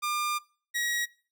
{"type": "tone pair in turn", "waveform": "sawtooth", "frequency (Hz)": [1200, 1904.9], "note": ["D6", "A#6"], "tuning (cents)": [37, 37], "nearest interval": "minor sixth", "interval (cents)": 800, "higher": "second", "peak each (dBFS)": -24, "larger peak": "neither", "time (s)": [[0.02, 0.39], [0.74, 1.06]], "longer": "first", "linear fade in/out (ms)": 20, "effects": ["noise-tail reverb RT60 0.4 s tail -22 dB re dry"]}